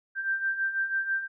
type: beating tone pair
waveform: sine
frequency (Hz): 1568 / 1574.1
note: G6 / G6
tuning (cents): 0 / +7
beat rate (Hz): 6.1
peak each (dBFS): -33 / -27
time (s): 0.15-1.28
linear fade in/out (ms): 50
effects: none